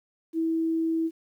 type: tone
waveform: sine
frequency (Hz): 325.8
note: E4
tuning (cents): -20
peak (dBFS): -23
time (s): 0.33-1.11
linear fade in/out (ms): 50
effects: 10-bit